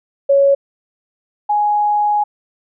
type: tone pair in turn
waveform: sine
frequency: 556 / 833.1 Hz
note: C#5 / G#5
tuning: +5 / +5 cents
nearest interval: perfect fifth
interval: 700 cents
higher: second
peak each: -8 / -12 dBFS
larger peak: first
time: 0.29-0.55 / 1.49-2.24 s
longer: second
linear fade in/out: 10 ms
effects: none